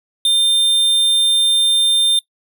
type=tone; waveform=square; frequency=3600 Hz; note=A7; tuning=39 cents sharp; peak=-12 dBFS; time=0.25-2.19 s; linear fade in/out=2 ms; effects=noise-tail reverb RT60 0.1 s tail -22 dB re dry